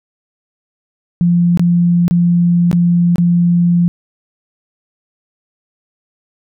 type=tone with dropouts; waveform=sine; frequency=173.4 Hz; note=F3; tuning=12 cents flat; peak=-8 dBFS; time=1.21-3.88 s; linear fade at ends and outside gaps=0 ms; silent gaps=1.574-1.595 / 2.08-2.11 / 2.714-2.729 / 3.158-3.182 s; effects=none